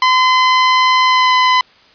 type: tone with pitch glide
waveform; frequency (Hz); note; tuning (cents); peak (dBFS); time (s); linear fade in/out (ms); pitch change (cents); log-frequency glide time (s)
sawtooth; 1023 to 1013; C6 to B5; -39 to +44; -5; 0.02-1.61; 2; -17; 1.05-1.36
effects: white hiss -47 dBFS RMS until 1.94 s + resampled to 11025 Hz